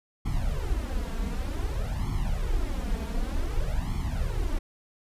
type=noise with flanger; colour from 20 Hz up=brown; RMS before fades=-28 dBFS; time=0.25-4.59 s; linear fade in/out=10 ms; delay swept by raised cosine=0.92 to 4.42 ms; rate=0.54 Hz; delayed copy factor=+1; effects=resampled to 32000 Hz